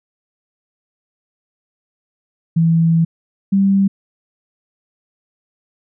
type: tone pair in turn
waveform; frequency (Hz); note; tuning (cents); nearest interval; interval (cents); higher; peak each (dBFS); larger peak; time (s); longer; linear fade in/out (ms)
sine; 164.81 / 195.89; E3 / G3; 0 / -1; minor third; 299; second; -10; neither; 2.56-3.05 / 3.52-3.88; first; 10
effects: none